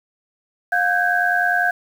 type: tone cluster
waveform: sine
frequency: 711 / 1539 / 1629 Hz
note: F5 / G6 / G#6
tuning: +31 / -32 / -34 cents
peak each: -20 dBFS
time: 0.72-1.71 s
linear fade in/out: 5 ms
effects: 7-bit